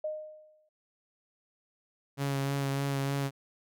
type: tone with exponential decay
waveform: sine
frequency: 616 Hz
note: D#5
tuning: 17 cents flat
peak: -29 dBFS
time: 0.04-0.69 s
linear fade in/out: 5 ms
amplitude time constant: 140 ms
type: tone with vibrato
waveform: sawtooth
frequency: 138.59 Hz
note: C#3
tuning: in tune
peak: -25 dBFS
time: 2.17-3.31 s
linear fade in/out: 50 ms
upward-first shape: sine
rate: 3.3 Hz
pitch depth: 18 cents each way
effects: none